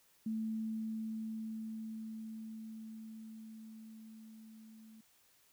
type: tone with level ramp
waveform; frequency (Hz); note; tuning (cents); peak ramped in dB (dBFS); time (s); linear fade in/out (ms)
sine; 220.6; A3; +5; -34 to -54; 0.26-5.01; 5
effects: white hiss -69 dBFS RMS until 5.52 s